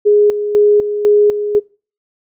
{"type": "tone with tremolo", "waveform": "sine", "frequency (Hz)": 415.3, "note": "G#4", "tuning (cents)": 0, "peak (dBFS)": -6, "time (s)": [0.05, 1.6], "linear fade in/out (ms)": 20, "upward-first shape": "square", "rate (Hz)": 2, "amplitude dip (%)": 65, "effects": ["noise-tail reverb RT60 0.4 s tail -26 dB re dry"]}